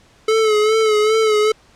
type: tone with vibrato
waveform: square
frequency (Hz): 432.8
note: A4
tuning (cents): -29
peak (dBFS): -13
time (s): 0.28-1.52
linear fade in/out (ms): 5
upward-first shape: sine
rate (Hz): 2.5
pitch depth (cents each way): 47
effects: pink hiss -51 dBFS RMS until 1.75 s + low-pass 7000 Hz 12 dB/octave